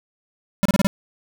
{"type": "tone bursts", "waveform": "square", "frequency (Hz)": 196, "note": "G3", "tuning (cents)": 0, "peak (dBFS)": -15, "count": 5, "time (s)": [0.63, 0.87], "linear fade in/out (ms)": 0, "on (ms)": 24, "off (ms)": 30, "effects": []}